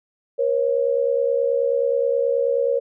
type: tone pair together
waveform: sine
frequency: 477.3 / 546.7 Hz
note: A#4 / C#5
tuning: +41 / -24 cents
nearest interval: major second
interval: 235 cents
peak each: -20 / -20 dBFS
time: 0.38-2.8 s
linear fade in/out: 20 ms
effects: none